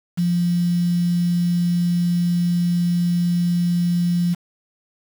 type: tone with quantisation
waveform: sine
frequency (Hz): 174.3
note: F3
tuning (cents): -3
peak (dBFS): -16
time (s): 0.17-4.35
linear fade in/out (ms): 20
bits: 6
effects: none